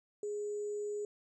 sine tone with sample-and-hold, 415.3 Hz, G#4, in tune, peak -35 dBFS, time 0.23-1.05 s, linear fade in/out 2 ms, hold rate 7350 Hz, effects resampled to 22050 Hz

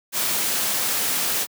white noise, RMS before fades -23 dBFS, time 0.12-1.47 s, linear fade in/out 50 ms, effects high-pass 150 Hz 12 dB/octave

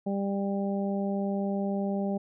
harmonic tone, 198.2 Hz, G3, 19 cents sharp, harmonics 1 / 2 / 3 / 4, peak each -28 / -35 / -35 / -39 dBFS, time 0.06-2.18 s, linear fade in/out 10 ms, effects none

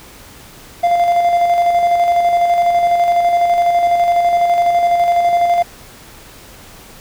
triangle tone with tremolo, 695 Hz, F5, 9 cents flat, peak -7 dBFS, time 0.83-5.63 s, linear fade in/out 10 ms, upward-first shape square, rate 12 Hz, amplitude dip 35%, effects pink hiss -39 dBFS RMS until 7 s

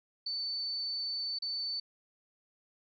sine tone with dropouts, 4515 Hz, C#8, 31 cents sharp, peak -33 dBFS, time 0.26-1.8 s, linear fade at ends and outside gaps 5 ms, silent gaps 1.388-1.421 s, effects none

